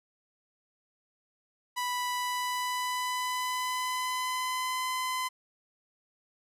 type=tone with pitch glide; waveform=sawtooth; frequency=987.8 to 1020.9 Hz; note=B5 to C6; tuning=0 to -43 cents; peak=-26 dBFS; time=1.76-5.29 s; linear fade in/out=20 ms; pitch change=+57 cents; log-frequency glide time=2.1-4.87 s; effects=resampled to 32000 Hz